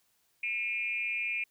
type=tone with frequency modulation; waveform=sine; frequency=2408 Hz; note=D7; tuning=43 cents sharp; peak=-30 dBFS; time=0.43-1.44 s; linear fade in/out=5 ms; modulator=221 Hz; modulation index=0.76; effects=white hiss -72 dBFS RMS until 1.5 s